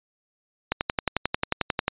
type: click train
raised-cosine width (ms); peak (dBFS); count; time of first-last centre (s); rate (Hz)
0.3; -6; 14; 0.72-1.881; 11.2
effects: resampled to 8000 Hz